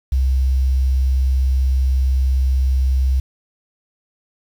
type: tone with quantisation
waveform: sine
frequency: 65.41 Hz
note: C2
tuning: in tune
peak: -13 dBFS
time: 0.12-3.2 s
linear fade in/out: 5 ms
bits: 7
effects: none